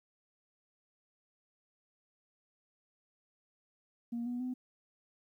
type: tone with pitch steps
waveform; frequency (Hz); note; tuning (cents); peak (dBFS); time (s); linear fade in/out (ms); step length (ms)
sine; 235.8 / 244.1 / 252.7; A#3 / B3 / B3; +20 / -20 / +40; -33; 4.12-4.54; 10; 140
effects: tanh soft clip ceiling -31 dBFS + 12-bit